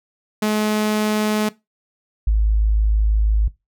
sawtooth / sine tone pair in turn, 213.1 / 53.12 Hz, G#3 / G#1, +45 / +40 cents, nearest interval 2 octaves, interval 2405 cents, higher first, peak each -13 dBFS, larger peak neither, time 0.42-1.49 / 2.27-3.48 s, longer second, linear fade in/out 5 ms, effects noise-tail reverb RT60 0.2 s tail -19 dB re dry

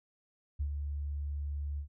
sine tone with ADSR envelope, 72.3 Hz, D2, 27 cents flat, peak -28 dBFS, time 0.59-1.88 s, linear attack 18 ms, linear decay 78 ms, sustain -5 dB, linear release 94 ms, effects tanh soft clip ceiling -25 dBFS

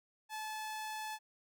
sawtooth tone, 865 Hz, A5, 30 cents flat, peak -36 dBFS, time 0.29-1.19 s, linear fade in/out 50 ms, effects none

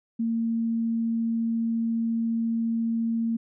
sine tone, 228.6 Hz, A#3, 34 cents flat, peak -23 dBFS, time 0.19-3.37 s, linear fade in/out 10 ms, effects none

